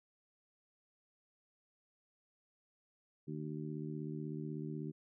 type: harmonic tone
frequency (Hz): 76.2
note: D#2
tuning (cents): -36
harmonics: 2 / 3 / 4 / 5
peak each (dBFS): -42 / -46 / -46 / -48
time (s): 3.27-4.92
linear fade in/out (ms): 20
effects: none